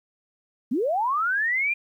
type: linear sweep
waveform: sine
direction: up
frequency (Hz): 210.8 to 2436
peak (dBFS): -21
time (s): 0.71-1.74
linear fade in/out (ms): 10
effects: 10-bit